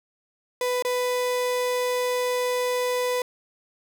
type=tone with dropouts; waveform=35% pulse; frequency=497 Hz; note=B4; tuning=11 cents sharp; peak=-21 dBFS; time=0.61-3.22 s; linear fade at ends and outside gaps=2 ms; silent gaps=0.824-0.849 s; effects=none